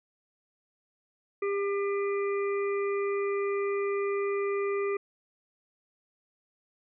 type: harmonic tone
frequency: 400.1 Hz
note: G4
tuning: 35 cents sharp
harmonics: 1 / 3 / 5 / 6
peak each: -27 / -37 / -41 / -43 dBFS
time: 1.42-4.97 s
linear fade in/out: 5 ms
effects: none